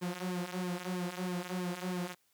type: tone with flanger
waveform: sawtooth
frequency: 180 Hz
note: F#3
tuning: 47 cents flat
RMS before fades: -37 dBFS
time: 0.01-2.15 s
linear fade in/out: 20 ms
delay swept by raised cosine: 1.4 to 5.8 ms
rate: 3.1 Hz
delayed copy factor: -0.75
effects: white hiss -73 dBFS RMS until 2.33 s + high-pass 80 Hz 12 dB/octave